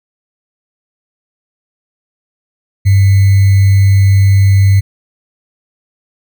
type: tone with sample-and-hold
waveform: sine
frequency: 98 Hz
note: G2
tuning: in tune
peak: -4 dBFS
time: 2.85-4.81 s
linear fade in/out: 20 ms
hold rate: 2100 Hz
effects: none